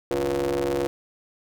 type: ring-modulated tone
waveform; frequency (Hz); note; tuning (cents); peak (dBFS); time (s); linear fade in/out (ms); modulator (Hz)
35% pulse; 68; C#2; -33; -18; 0.11-0.87; 0; 419
effects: none